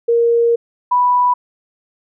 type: tone pair in turn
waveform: sine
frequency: 467.9 / 986.3 Hz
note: A#4 / B5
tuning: +6 / -3 cents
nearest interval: octave + minor second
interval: 1291 cents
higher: second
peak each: -10 dBFS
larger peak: neither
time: 0.08-0.56 / 0.91-1.34 s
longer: first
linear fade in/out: 10 ms
effects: none